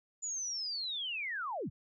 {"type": "linear sweep", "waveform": "sine", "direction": "down", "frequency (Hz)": [7040, 65], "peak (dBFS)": -35, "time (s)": [0.22, 1.7], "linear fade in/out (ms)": 20, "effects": []}